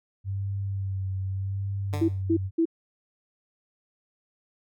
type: tone with vibrato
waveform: sine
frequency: 97 Hz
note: G2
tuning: 18 cents flat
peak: -27 dBFS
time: 0.24-2.51 s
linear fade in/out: 50 ms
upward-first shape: sine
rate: 0.83 Hz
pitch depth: 32 cents each way
type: tone with exponential decay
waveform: 10% pulse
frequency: 147.6 Hz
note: D3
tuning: 9 cents sharp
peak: -21 dBFS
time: 1.93-2.22 s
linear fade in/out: 2 ms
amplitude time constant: 62 ms
type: tone bursts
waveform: sine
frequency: 329.6 Hz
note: E4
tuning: in tune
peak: -19 dBFS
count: 3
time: 2.01-2.655 s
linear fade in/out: 10 ms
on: 75 ms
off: 210 ms
effects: none